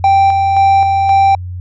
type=tone with tremolo; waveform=triangle; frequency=784 Hz; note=G5; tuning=in tune; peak=-4 dBFS; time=0.04-1.35 s; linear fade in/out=2 ms; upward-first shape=square; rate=1.9 Hz; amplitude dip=35%; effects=added 90 Hz sine -21 dBFS peak until 1.6 s + resampled to 16000 Hz